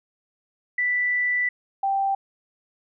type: tone pair in turn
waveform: sine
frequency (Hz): 1975.5 / 784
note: B6 / G5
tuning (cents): 0 / 0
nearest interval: octave + major third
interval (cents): 1600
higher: first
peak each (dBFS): -20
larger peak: neither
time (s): 0.78-1.49 / 1.83-2.15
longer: first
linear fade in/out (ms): 5
effects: none